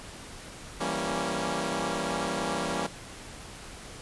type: chord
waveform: 10% pulse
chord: E diminished seventh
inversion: none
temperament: equal with one note detuned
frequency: 166.92 / 196 / 233.1 / 277.2 Hz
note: E3 / G3 / Bb3 / Db4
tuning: +22 / 0 / 0 / 0 cents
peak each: -26 dBFS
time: 0.8-2.87 s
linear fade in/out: 10 ms
effects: pink hiss -44 dBFS RMS until 4.01 s + resampled to 24000 Hz